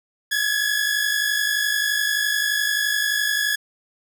sawtooth tone pair together, 1661.2 / 1712.8 Hz, G#6 / A6, 0 / -47 cents, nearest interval minor second, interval 53 cents, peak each -19 dBFS, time 0.31-3.56 s, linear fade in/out 10 ms, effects none

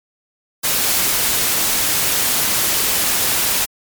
white noise, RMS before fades -17 dBFS, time 0.63-3.66 s, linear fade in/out 20 ms, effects MP3 96 kbps

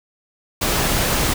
pink noise, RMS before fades -19 dBFS, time 0.61-1.34 s, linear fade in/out 10 ms, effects none

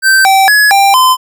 square tone with pitch steps, 1555 / 774 / 1688 / 791 / 1026 Hz, G6 / G5 / G#6 / G5 / C6, -14 / -22 / +28 / +15 / -34 cents, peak -5 dBFS, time 0.02-1.17 s, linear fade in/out 50 ms, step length 230 ms, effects none

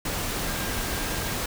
sine tone in noise, 1605 Hz, G6, 40 cents sharp, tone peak -40 dBFS, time 0.46-1.33 s, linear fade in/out 5 ms, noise pink, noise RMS -29 dBFS, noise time 0.05-1.46 s, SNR -14 dB, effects none

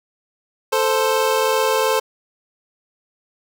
25% pulse tone pair together, 440.6 / 523.3 Hz, A4 / C5, +2 / 0 cents, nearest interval minor third, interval 298 cents, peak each -15 dBFS, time 0.72-2 s, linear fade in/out 10 ms, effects none

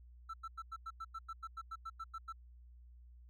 triangle tone bursts, 1331 Hz, E6, 16 cents sharp, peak -39 dBFS, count 15, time 0.29-2.326 s, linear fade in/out 10 ms, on 48 ms, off 94 ms, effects tanh soft clip ceiling -35 dBFS + added 60 Hz sine -55 dBFS peak until 3.29 s

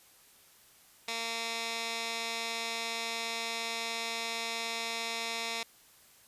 15% pulse tone with band-pass filter, 229.3 Hz, A#3, 28 cents flat, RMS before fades -36 dBFS, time 1.08-5.63 s, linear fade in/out 2 ms, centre 3900 Hz, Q 0.96, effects white hiss -60 dBFS RMS until 6.27 s + resampled to 32000 Hz

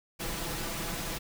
pink noise with comb filter, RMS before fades -35 dBFS, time 0.19-1.19 s, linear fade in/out 20 ms, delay 6 ms, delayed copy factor +0.55, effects none

